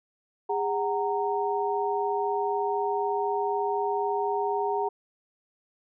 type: tone cluster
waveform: sine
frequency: 408.1 / 748 / 926 Hz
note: G#4 / F#5 / A#5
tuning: -30 / +19 / -12 cents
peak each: -28 / -30 / -29 dBFS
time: 0.49-4.89 s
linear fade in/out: 10 ms
effects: none